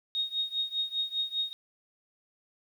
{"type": "tone with tremolo", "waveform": "sine", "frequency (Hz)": 3729, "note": "A#7", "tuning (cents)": 0, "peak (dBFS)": -25, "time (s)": [0.15, 1.53], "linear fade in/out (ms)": 0, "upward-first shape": "triangle", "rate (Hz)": 5, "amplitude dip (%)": 95, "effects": ["10-bit"]}